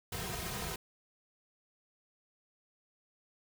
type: noise with comb filter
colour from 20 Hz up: pink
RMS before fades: -39 dBFS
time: 0.12-0.76 s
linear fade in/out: 5 ms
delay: 3.5 ms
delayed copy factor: -0.9
effects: none

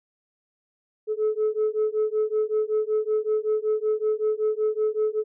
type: beating tone pair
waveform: sine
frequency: 428 / 433.3 Hz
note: A4 / A4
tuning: -48 / -27 cents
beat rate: 5.3 Hz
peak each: -23 dBFS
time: 1.07-5.24 s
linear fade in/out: 50 ms
effects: tanh soft clip ceiling -17 dBFS

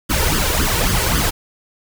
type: noise with flanger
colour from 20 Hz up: pink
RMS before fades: -17 dBFS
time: 0.09-1.31 s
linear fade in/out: 20 ms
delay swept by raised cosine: 0.61 to 2.21 ms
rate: 3.7 Hz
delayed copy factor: +0.75
effects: none

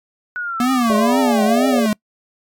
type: linear sweep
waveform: sine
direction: down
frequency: 1480 to 523.3 Hz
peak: -21 dBFS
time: 0.36-1.79 s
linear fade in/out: 0 ms
type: tone with vibrato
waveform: square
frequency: 236.8 Hz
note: A#3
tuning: 27 cents sharp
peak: -15 dBFS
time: 0.6-1.93 s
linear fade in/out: 2 ms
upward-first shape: triangle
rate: 2.1 Hz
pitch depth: 210 cents each way
type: chord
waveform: sine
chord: D diminished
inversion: second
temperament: equal with one note detuned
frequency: 415.3 / 587.3 / 684.9 Hz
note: Ab4 / D5 / F5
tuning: 0 / 0 / -34 cents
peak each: -22 / -20 / -25 dBFS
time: 0.9-1.86 s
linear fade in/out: 0 ms
effects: noise-tail reverb RT60 0.1 s tail -25 dB re dry + MP3 96 kbps

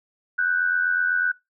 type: tone pair together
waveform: sine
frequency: 1480 / 1568 Hz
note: F#6 / G6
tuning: 0 / 0 cents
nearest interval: minor second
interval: 100 cents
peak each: -20 / -26 dBFS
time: 0.38-1.32 s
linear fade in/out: 10 ms
effects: noise-tail reverb RT60 0.2 s tail -21 dB re dry

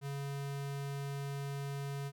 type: tone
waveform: square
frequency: 140 Hz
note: C#3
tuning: 18 cents sharp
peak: -38 dBFS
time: 0.01-2.12 s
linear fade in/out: 50 ms
effects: none

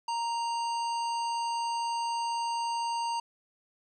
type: harmonic tone with a mistuned harmonic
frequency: 931 Hz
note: A#5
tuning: 2 cents flat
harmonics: 1 / 3 / 5 / 7 / 9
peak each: -29 / -42 / -42 / -49 / -49 dBFS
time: 0.08-3.2 s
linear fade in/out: 5 ms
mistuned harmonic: 7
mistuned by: -53 cents
effects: 11-bit

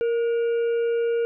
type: harmonic tone with a mistuned harmonic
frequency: 466.2 Hz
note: A#4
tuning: in tune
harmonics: 1 / 3 / 5 / 6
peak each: -20 / -38 / -46 / -47 dBFS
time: 0.01-1.25 s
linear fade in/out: 0 ms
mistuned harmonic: 3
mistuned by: +48 cents
effects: none

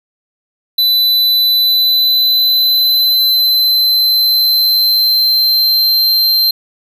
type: tone with pitch glide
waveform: square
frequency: 4000 to 4139 Hz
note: B7 to C8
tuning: +21 to -20 cents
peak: -9 dBFS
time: 0.78-6.51 s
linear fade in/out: 5 ms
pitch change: +59 cents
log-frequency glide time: 1.62-6.12 s
effects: none

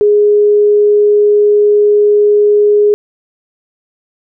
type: tone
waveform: sine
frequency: 415.3 Hz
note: G#4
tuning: in tune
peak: -5 dBFS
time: 0.01-2.94 s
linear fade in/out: 0 ms
effects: none

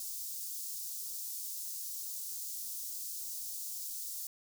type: high-pass noise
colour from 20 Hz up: white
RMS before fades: -41 dBFS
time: 0-4.27 s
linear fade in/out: 2 ms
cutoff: 5100 Hz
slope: 24 dB/octave
effects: none

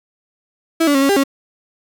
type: tone with pitch steps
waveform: 35% pulse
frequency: 327.5 / 287.6 / 271.9 / 276.4 / 398.7 / 275 Hz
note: E4 / D4 / C#4 / C#4 / G4 / C#4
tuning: -11 / -36 / -33 / -5 / +29 / -14 cents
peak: -10 dBFS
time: 0.8-1.238 s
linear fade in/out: 10 ms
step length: 73 ms
effects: none

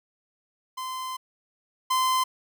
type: tone pair in turn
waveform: 45% pulse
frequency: 1033 / 1033 Hz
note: C6 / C6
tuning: -22 / -22 cents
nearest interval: unison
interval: 0 cents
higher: neither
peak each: -31 / -21 dBFS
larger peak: second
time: 0.77-1.17 / 1.9-2.24 s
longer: first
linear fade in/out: 10 ms
effects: none

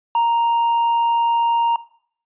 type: tone with tanh clipping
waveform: triangle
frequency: 932.3 Hz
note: A#5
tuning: in tune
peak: -15 dBFS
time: 0.15-1.76 s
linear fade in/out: 2 ms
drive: 8 dB
effects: noise-tail reverb RT60 0.6 s tail -19 dB re dry + resampled to 8000 Hz

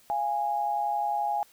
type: tone pair together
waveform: sine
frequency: 693.7 / 825 Hz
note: F5 / G#5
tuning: -12 / -12 cents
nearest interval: minor third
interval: 300 cents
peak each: -32 / -26 dBFS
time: 0.1-1.43 s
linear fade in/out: 0 ms
effects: white hiss -59 dBFS RMS until 1.52 s

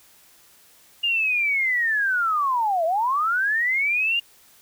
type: linear two-way sweep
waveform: sine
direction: down then up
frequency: 2843 to 630 to 2843 Hz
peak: -19 dBFS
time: 1.03-4.2 s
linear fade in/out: 10 ms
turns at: 2.85 s
effects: white hiss -54 dBFS RMS until 4.61 s

